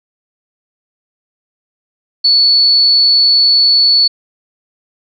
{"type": "tone", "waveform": "sine", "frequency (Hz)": 4435, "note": "C#8", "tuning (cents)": 0, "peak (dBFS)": -6, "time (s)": [2.24, 4.08], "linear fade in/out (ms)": 10, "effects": []}